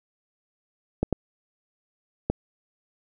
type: clicks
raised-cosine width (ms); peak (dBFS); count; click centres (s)
2; -9; 3; 1.03 / 1.127 / 2.3
effects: none